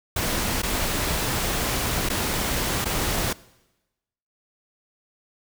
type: noise with dropouts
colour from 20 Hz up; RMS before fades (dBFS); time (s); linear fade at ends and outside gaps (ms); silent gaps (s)
pink; -25; 0.16-3.33; 5; 0.62-0.631 / 2.089-2.099 / 2.845-2.855
effects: noise-tail reverb RT60 1.0 s tail -21 dB re dry